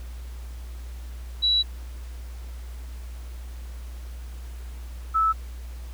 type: tone pair in turn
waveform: sine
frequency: 3921 / 1308.5 Hz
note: B7 / E6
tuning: -13 / -13 cents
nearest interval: octave + perfect fifth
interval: 1900 cents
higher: first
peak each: -18 dBFS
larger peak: neither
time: 1.42-1.63 / 5.14-5.33 s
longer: first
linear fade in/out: 20 ms
effects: added 60 Hz sine -34 dBFS peak until 5.93 s + pink hiss -51 dBFS RMS until 5.93 s